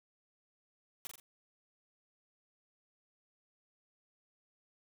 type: noise with echo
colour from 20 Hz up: white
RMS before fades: -43 dBFS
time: 1.05-1.07 s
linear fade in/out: 0 ms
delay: 43 ms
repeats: 3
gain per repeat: -5 dB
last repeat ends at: 1.199 s
effects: none